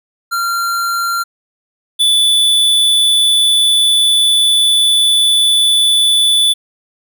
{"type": "tone pair in turn", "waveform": "square", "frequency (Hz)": [1379, 3475], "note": ["F6", "A7"], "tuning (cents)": [-22, -22], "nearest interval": "octave + major third", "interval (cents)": 1600, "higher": "second", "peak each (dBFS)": [-15, -9], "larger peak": "second", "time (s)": [[0.31, 1.24], [1.99, 6.54]], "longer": "second", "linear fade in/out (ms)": 20, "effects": []}